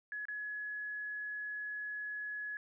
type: tone with dropouts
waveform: sine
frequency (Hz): 1691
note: G#6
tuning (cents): +31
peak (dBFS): -38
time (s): 0.12-2.57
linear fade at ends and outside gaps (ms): 1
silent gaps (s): 0.254-0.284
effects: none